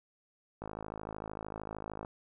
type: click train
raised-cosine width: 1 ms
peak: -26 dBFS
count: 77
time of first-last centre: 0.62-2.049 s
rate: 53.2 Hz
effects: none